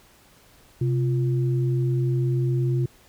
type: tone pair together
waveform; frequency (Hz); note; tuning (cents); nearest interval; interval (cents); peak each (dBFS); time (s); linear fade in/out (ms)
sine; 130 / 347.1; C3 / F4; -11 / -11; octave + perfect fourth; 1700; -20 / -29; 0.81-2.86; 5
effects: pink hiss -55 dBFS RMS until 3.08 s